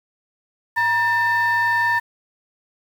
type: tone pair together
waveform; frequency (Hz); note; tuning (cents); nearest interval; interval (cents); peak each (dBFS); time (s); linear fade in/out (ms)
sine; 947.7 / 1789; A#5 / A6; +28 / +28; major seventh; 1100; -18 / -16; 0.76-2; 20
effects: tanh soft clip ceiling -13 dBFS + 7-bit